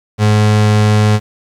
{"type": "tone", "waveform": "35% pulse", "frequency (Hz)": 106, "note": "G#2", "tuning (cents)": 36, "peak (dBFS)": -6, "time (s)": [0.18, 1.2], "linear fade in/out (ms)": 50, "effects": ["low-pass 8000 Hz 12 dB/octave", "7-bit"]}